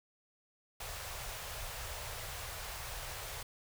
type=band-stop noise; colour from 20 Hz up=pink; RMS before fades=-43 dBFS; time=0.8-3.43 s; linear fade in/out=5 ms; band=120 to 510 Hz; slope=24 dB/octave; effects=none